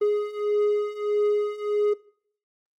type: beating tone pair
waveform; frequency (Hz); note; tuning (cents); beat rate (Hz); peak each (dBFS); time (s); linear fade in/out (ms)
triangle; 415.3 / 416.9; G#4 / G#4; 0 / +7; 1.6; -24 / -21; 0.01-1.94; 10
effects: noise-tail reverb RT60 0.6 s tail -22 dB re dry + Opus 24 kbps